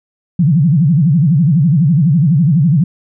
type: tone with vibrato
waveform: sine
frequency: 155.56 Hz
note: D#3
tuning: in tune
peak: -7 dBFS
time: 0.39-2.84 s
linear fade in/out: 5 ms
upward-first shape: sine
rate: 12 Hz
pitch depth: 270 cents each way
effects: none